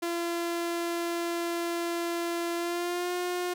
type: tone with pitch glide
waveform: sawtooth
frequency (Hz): 341.4 to 356.9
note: F4 to F4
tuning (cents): -39 to +38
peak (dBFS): -25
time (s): 0.02-3.54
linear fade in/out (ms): 10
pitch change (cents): +77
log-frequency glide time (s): 2.56-3.12
effects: none